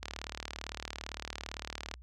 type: click train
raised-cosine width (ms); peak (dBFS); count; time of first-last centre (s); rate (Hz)
0.2; -20; 73; 0.03-1.94; 37.7
effects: added 60 Hz sine -49 dBFS peak until 2.02 s